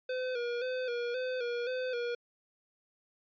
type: tone with vibrato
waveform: square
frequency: 493.9 Hz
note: B4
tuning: in tune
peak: -33 dBFS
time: 0.09-2.15 s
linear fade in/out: 5 ms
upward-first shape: square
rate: 1.9 Hz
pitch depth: 55 cents each way
effects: resampled to 11025 Hz